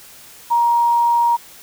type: tone with quantisation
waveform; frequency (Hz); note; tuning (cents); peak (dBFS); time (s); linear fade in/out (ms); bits
sine; 943; A#5; +20; -12; 0.5-1.37; 20; 7
effects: white hiss -42 dBFS RMS until 1.62 s